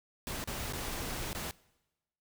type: noise with dropouts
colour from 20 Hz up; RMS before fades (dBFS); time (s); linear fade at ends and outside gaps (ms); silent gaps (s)
pink; -38; 0.27-1.51; 0; 0.44-0.475 / 0.725-0.734 / 1.33-1.349
effects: noise-tail reverb RT60 1.0 s tail -22 dB re dry